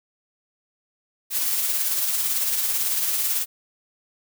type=noise with tremolo; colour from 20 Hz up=blue; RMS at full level=-22 dBFS; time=1.3-3.46 s; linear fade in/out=50 ms; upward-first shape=sine; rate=18 Hz; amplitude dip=35%; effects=none